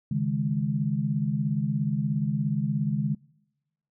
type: chord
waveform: sine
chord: C# suspended second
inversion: none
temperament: equal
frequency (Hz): 138.59 / 155.56 / 207.7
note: C#3 / D#3 / G#3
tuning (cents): 0 / 0 / 0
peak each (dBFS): -28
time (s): 0.11-3.15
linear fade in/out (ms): 5
effects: noise-tail reverb RT60 1.0 s tail -26 dB re dry